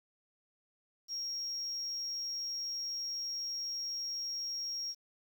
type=tone; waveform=sine; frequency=5588 Hz; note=F8; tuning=in tune; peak=-34 dBFS; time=1.08-4.95 s; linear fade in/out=50 ms; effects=tanh soft clip ceiling -32 dBFS + 10-bit

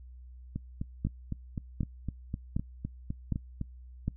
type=two click trains; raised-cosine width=5 ms; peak=-17 / -21 dBFS; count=5 / 13; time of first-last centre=1.05-4.08 / 0.56-3.613 s; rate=1.32 / 3.93 Hz; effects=noise-tail reverb RT60 0.1 s tail -22 dB re dry + added 62 Hz sine -46 dBFS peak until 4.16 s

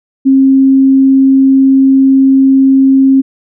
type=tone; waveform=sine; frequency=268.2 Hz; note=C4; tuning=43 cents sharp; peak=-3 dBFS; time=0.25-3.22 s; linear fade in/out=20 ms; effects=none

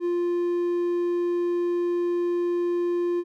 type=tone; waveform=triangle; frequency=349.2 Hz; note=F4; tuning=in tune; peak=-20 dBFS; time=0-3.24 s; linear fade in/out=50 ms; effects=none

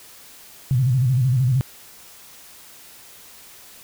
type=tone with vibrato; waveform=sine; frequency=127.6 Hz; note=C3; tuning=43 cents flat; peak=-15 dBFS; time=0.71-1.61 s; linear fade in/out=0 ms; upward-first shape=square; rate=13 Hz; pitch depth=100 cents each way; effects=white hiss -45 dBFS RMS until 3.83 s

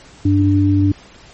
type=tone pair together; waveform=sine; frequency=98.01 / 293.7 Hz; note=G2 / D4; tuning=0 / 0 cents; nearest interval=octave + perfect fifth; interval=1900 cents; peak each=-13 dBFS; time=0.25-0.92 s; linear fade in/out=5 ms; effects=pink hiss -43 dBFS RMS until 1.33 s + MP3 32 kbps

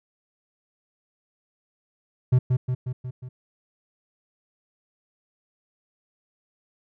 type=tone with echo; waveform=triangle; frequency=126.4 Hz; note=B2; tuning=41 cents sharp; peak=-12 dBFS; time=2.32-2.39 s; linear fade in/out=10 ms; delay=180 ms; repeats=5; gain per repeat=-4 dB; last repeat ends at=3.29 s; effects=none

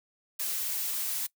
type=noise; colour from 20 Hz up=blue; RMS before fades=-32 dBFS; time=0.39-1.27 s; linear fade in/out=10 ms; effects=noise-tail reverb RT60 0.1 s tail -21 dB re dry

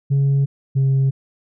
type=tone pair in turn; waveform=sine; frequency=138.59 / 134.96 Hz; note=C#3 / C#3; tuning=0 / -46 cents; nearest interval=unison; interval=46 cents; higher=first; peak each=-11 dBFS; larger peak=neither; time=0.1-0.46 / 0.75-1.11 s; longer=neither; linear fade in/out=20 ms; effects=tanh soft clip ceiling -12 dBFS

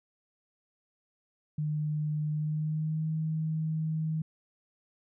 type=tone with pitch glide; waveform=sine; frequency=151.6 to 157.86 Hz; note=D#3 to D#3; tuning=-45 to +25 cents; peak=-28 dBFS; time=1.58-4.22 s; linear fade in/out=5 ms; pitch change=+70 cents; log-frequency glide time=2.31-3.08 s; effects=none

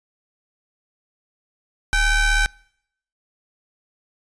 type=ring-modulated tone; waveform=40% pulse; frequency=784 Hz; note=G5; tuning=in tune; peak=-12 dBFS; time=1.93-2.46 s; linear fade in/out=0 ms; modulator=746 Hz; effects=noise-tail reverb RT60 0.7 s tail -25 dB re dry + resampled to 22050 Hz

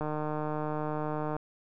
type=click train; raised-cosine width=1 ms; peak=-20 dBFS; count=207; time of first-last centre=0.01-1.365 s; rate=152 Hz; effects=none

